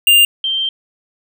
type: tone pair in turn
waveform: square / sine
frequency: 2800 / 3143 Hz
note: F7 / G7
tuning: +4 / +4 cents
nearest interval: major second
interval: 200 cents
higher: second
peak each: -7 / -15 dBFS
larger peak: first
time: 0.07-0.25 / 0.44-0.69 s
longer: second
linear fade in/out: 2 ms
effects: none